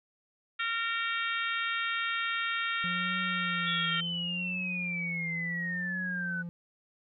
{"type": "harmonic tone", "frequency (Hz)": 459.7, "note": "A#4", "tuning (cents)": -24, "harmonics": [3, 4, 5, 6, 7, 8], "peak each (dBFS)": [-33, -35, -37, -39, -40, -41], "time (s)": [0.59, 4.01], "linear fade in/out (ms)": 10}
{"type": "tone with vibrato", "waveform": "triangle", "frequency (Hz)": 174.61, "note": "F3", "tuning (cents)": 0, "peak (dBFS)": -34, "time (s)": [2.84, 6.49], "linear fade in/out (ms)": 0, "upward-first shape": "triangle", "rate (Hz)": 0.71, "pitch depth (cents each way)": 87}
{"type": "exponential sweep", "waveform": "sine", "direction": "down", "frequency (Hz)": [3448, 1480], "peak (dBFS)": -32, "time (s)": [3.66, 6.43], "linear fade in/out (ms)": 20}
{"effects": []}